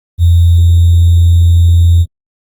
sine tone with sample-and-hold, 85.4 Hz, F2, 38 cents flat, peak -3 dBFS, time 0.18-2.06 s, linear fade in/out 50 ms, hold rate 3675 Hz, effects Opus 24 kbps

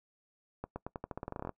accelerating click train, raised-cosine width 1 ms, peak -24 dBFS, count 16, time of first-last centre 0.64-1.493 s, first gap 120 ms, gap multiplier 0.88, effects noise-tail reverb RT60 0.1 s tail -22 dB re dry

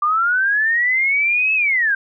sine linear two-way sweep, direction up then down, 1174.7 to 2613 to 1540 Hz, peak -14 dBFS, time 0.02-1.95 s, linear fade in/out 5 ms, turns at 1.54 s, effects none

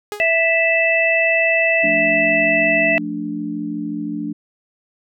sawtooth tone with exponential decay, 415.3 Hz, G#4, in tune, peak -18 dBFS, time 0.12-0.33 s, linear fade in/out 0 ms, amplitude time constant 44 ms
harmonic tone, 659.3 Hz, E5, in tune, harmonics 1 / 3 / 4, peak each -18 / -18 / -17 dBFS, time 0.2-2.98 s, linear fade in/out 0 ms
sine chord, D minor, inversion first, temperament equal, 174.61 / 220 / 293.7 Hz, F3 / A3 / D4, 0 / 0 / 0 cents, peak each -30 / -27 / -24 dBFS, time 1.83-4.33 s, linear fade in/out 10 ms
effects none

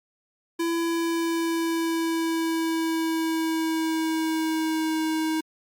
square tone with pitch glide, 335.1 to 316.7 Hz, E4 to D#4, +29 to +31 cents, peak -24 dBFS, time 0.59-5.41 s, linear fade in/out 10 ms, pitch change -98 cents, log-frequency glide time 0.77-5.01 s, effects Opus 48 kbps

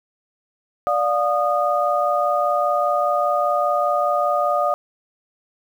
sine tone cluster, 586 / 711 / 1230 Hz, D5 / F5 / D#6, -4 / +31 / -20 cents, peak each -21 dBFS, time 0.87-4.74 s, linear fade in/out 0 ms, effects 8-bit

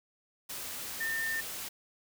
sine tone in noise, 1807 Hz, A6, 46 cents sharp, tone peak -31 dBFS, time 1-1.41 s, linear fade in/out 10 ms, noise white, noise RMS -40 dBFS, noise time 0.49-1.69 s, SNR +6 dB, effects none

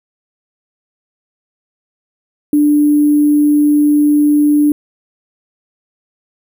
sine tone with sample-and-hold, 295.1 Hz, D4, 8 cents sharp, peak -7 dBFS, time 2.53-4.72 s, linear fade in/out 2 ms, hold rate 11025 Hz, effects none

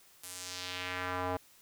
square tone with band-pass filter sweep, 91 Hz, F#2, 28 cents flat, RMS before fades -38 dBFS, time 0.23-1.37 s, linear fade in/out 5 ms, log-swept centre 11000 to 730 Hz, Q 1.4, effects white hiss -61 dBFS RMS until 1.61 s

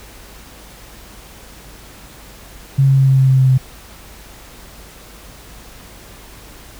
sine tone with pitch steps, 136.2 / 135.34 / 134.48 / 133.63 / 132.78 / 131.94 / 131.11 / 130.27 Hz, C#3 / C#3 / C3 / C3 / C3 / C3 / C3 / C3, -30 / -41 / +48 / +37 / +26 / +15 / +4 / -7 cents, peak -8 dBFS, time 2.78-3.58 s, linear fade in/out 10 ms, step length 100 ms, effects added 50 Hz sine -42 dBFS peak until 6.79 s + pink hiss -40 dBFS RMS until 6.79 s

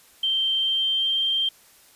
sine tone with pitch glide, 3136 to 3163 Hz, G7 to G7, 0 to +15 cents, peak -20 dBFS, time 0.23-1.49 s, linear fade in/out 5 ms, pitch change +15 cents, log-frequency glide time 0.54-1.25 s, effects white hiss -54 dBFS RMS until 1.95 s + resampled to 32000 Hz

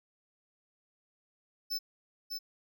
square tone with echo, 5270 Hz, E8, 1 cent flat, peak -32 dBFS, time 1.7-1.79 s, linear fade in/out 20 ms, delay 600 ms, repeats 1, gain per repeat -4 dB, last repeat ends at 2.39 s, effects none

